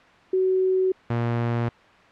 sine / sawtooth tone pair in turn, 374.8 / 118.05 Hz, F#4 / A#2, +22 / +22 cents, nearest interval octave + minor sixth, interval 2000 cents, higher first, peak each -18 dBFS, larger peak neither, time 0.33-0.92 / 1.1-1.69 s, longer neither, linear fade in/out 5 ms, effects white hiss -51 dBFS RMS until 2.11 s + low-pass 2000 Hz 12 dB/octave

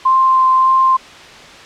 sine tone with vibrato, 1046.5 Hz, C6, in tune, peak -8 dBFS, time 0.05-0.97 s, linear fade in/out 10 ms, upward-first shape sine, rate 1.7 Hz, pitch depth 9 cents each way, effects white hiss -36 dBFS RMS until 1.65 s + low-pass 4000 Hz 12 dB/octave

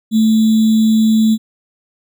sine tone with sample-and-hold, 220 Hz, A3, in tune, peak -8 dBFS, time 0.11-1.38 s, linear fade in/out 50 ms, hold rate 3675 Hz, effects none

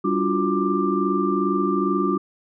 sine tone cluster, 194.9 / 288.2 / 342.7 / 365.1 / 1184 Hz, G3 / D4 / F4 / F#4 / D6, -10 / -33 / -33 / -23 / +14 cents, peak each -25 dBFS, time 0.04-2.18 s, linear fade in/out 10 ms, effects none

